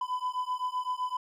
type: beating tone pair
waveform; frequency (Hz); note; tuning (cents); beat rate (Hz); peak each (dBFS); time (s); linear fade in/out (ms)
triangle; 1000 / 1007.8; B5 / B5; +21 / +35; 7.8; -31; 0.01-1.17; 5
effects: none